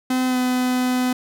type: tone with pitch glide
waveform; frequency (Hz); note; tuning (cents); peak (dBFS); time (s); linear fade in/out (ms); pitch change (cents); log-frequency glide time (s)
45% pulse; 255.8 to 252; C4 to B3; -39 to +35; -18; 0.1-1.13; 5; -26; 0.27-0.37
effects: none